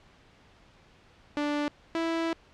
sawtooth tone pair in turn, 293.3 / 329.7 Hz, D4 / E4, -2 / 0 cents, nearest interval major second, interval 202 cents, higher second, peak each -23 dBFS, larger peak neither, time 1.37-1.68 / 1.95-2.33 s, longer second, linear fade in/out 0 ms, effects pink hiss -58 dBFS RMS until 2.53 s + low-pass 4000 Hz 12 dB/octave

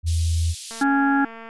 sine tone, 82.41 Hz, E2, in tune, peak -18 dBFS, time 0.03-0.55 s, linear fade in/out 50 ms
pink high-pass noise, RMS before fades -35 dBFS, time 0.06-0.84 s, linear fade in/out 20 ms, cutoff 3400 Hz, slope 24 dB/octave
click train, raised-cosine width 0.5 ms, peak -25 dBFS, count 178, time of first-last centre 0.71-1.49 s, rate 227 Hz
harmonic tone, 277.2 Hz, C#4, in tune, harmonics 1 / 3 / 5 / 6, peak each -18 / -23 / -25 / -26 dBFS, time 0.81-1.25 s, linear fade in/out 5 ms
effects resampled to 24000 Hz

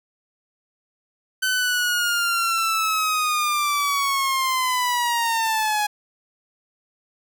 sawtooth linear sweep, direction down, 1525 to 830.6 Hz, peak -16 dBFS, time 1.42-5.87 s, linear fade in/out 10 ms, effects none

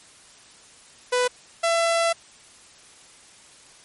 sawtooth tone pair in turn, 496.5 / 670.7 Hz, B4 / E5, +9 / +30 cents, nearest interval perfect fourth, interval 521 cents, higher second, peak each -15 dBFS, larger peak neither, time 1.12-1.28 / 1.63-2.13 s, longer second, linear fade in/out 10 ms, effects white hiss -50 dBFS RMS until 3.84 s + MP3 48 kbps

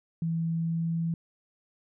sine tone with pitch glide, 164.81 to 165.86 Hz, E3 to E3, 0 to +11 cents, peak -26 dBFS, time 0.22-1.14 s, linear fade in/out 2 ms, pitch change +11 cents, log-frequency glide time 0.51-0.93 s, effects none

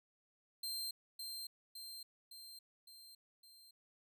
sawtooth tone with echo, 4156 Hz, C8, 12 cents flat, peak -37 dBFS, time 0.63-0.91 s, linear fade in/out 5 ms, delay 560 ms, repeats 5, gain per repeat -4 dB, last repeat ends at 3.71 s, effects none

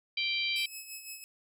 harmonic tone, 784 Hz, G5, in tune, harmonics 3 / 4 / 5 / 6, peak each -32 / -34 / -36 / -38 dBFS, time 0.17-0.66 s, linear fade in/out 5 ms
10% pulse tone with tremolo, 2580 Hz, E7, 38 cents flat, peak -31 dBFS, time 0.56-1.24 s, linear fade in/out 0 ms, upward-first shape sine, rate 5.9 Hz, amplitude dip 60%
effects none

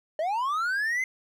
triangle linear sweep, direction up, 597 to 2093 Hz, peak -23 dBFS, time 0.19-1.04 s, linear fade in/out 2 ms, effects none

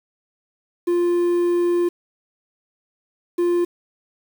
triangle tone bursts at uneven times, 349.2 Hz, F4, in tune, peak -14 dBFS, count 2, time 0.87-1.89 / 3.38-3.65 s, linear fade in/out 10 ms, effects 7-bit

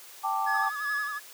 sine chord, G suspended second, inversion none, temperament just, 784 / 882 / 1176 Hz, G5 / A5 / D6, 0 / +4 / +2 cents, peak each -30 dBFS, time 0.23-0.7 s, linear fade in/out 20 ms
triangle tone with tremolo, 1697 Hz, G#6, 37 cents sharp, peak -25 dBFS, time 0.46-1.2 s, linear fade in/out 20 ms, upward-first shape sine, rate 2.6 Hz, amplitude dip 60%
triangle tone with vibrato, 1204 Hz, D6, 43 cents sharp, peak -33 dBFS, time 0.53-1.19 s, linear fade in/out 20 ms, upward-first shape sine, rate 11 Hz, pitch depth 92 cents each way
effects white hiss -48 dBFS RMS until 1.33 s + high-pass 400 Hz 12 dB/octave

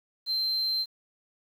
sine tone, 4124 Hz, C8, 26 cents flat, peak -23 dBFS, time 0.26-0.86 s, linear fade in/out 50 ms, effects tanh soft clip ceiling -24 dBFS + 9-bit

